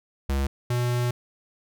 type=tone pair in turn; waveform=square; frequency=68.5 / 122.05 Hz; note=C#2 / B2; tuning=-20 / -20 cents; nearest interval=minor seventh; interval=1000 cents; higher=second; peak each=-23 dBFS; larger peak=neither; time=0.29-0.47 / 0.7-1.11 s; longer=second; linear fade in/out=5 ms; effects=none